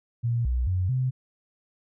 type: tone with pitch steps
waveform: sine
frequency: 118.1 / 61.7 / 91.7 / 128.7 Hz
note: A#2 / B1 / F#2 / C3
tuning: +23 / -1 / -15 / -28 cents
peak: -22 dBFS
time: 0.23-1.11 s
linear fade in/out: 20 ms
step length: 220 ms
effects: none